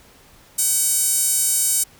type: tone with high-pass filter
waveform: sawtooth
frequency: 759 Hz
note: F#5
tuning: 44 cents sharp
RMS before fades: -19 dBFS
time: 0.58-1.84 s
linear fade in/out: 10 ms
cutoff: 8400 Hz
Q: 2.4
effects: pink hiss -50 dBFS RMS until 1.99 s